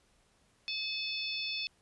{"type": "harmonic tone with a mistuned harmonic", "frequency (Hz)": 880, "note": "A5", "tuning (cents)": 0, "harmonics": [3, 4, 5, 6], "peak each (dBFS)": [-38, -39, -40, -41], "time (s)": [0.68, 1.67], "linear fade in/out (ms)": 0, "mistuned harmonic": 3, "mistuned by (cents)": -45, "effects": ["pink hiss -69 dBFS RMS until 1.81 s", "resampled to 24000 Hz"]}